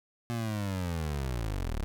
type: linear sweep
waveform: 25% pulse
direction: down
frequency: 119.8 to 32.7 Hz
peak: -27 dBFS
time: 0.3-1.84 s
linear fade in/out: 0 ms
effects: none